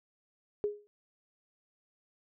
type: tone with exponential decay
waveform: sine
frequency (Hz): 414.6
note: G#4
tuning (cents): -3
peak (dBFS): -25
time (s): 0.64-0.87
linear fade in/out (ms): 0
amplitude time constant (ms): 48
effects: none